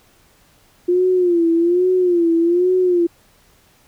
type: tone with vibrato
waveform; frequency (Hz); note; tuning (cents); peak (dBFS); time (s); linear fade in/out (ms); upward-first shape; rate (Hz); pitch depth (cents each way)
sine; 350; F4; +4; -12; 0.88-3.07; 10; sine; 1.2; 94
effects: pink hiss -54 dBFS RMS until 3.87 s